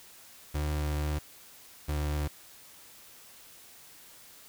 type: tone pair in turn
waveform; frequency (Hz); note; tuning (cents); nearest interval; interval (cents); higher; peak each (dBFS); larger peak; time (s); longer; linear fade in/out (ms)
35% pulse; 74.8 / 74.28; D2 / D2; +32 / +20; unison; 12; first; -27; neither; 0.54-1.19 / 1.88-2.28; first; 10
effects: white hiss -53 dBFS RMS until 4.48 s